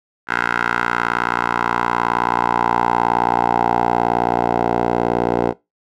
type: tone with band-pass filter sweep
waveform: 10% pulse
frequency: 59 Hz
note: A#1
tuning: 22 cents sharp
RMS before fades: -18 dBFS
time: 0.27-5.54 s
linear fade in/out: 50 ms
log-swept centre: 1500 to 560 Hz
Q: 3.1
effects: noise-tail reverb RT60 0.2 s tail -20 dB re dry